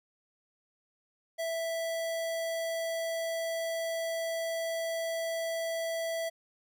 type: tone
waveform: square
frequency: 659.3 Hz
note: E5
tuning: in tune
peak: -32 dBFS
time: 1.38-6.3 s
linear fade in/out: 20 ms
effects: none